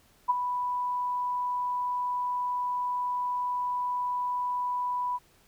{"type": "tone with ADSR envelope", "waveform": "sine", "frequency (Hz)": 987.8, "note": "B5", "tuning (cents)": 0, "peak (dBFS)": -18, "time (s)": [0.28, 5.19], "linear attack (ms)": 21, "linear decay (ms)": 22, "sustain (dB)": -9, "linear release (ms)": 36, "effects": ["pink hiss -62 dBFS RMS until 5.47 s"]}